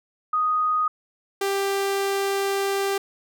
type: tone pair in turn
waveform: sine / sawtooth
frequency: 1244.5 / 394.3 Hz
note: D#6 / G4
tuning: 0 / +10 cents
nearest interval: octave + minor sixth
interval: 1990 cents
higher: first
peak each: -19 / -18 dBFS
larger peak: second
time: 0.33-0.88 / 1.41-2.98 s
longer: second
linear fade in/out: 5 ms
effects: none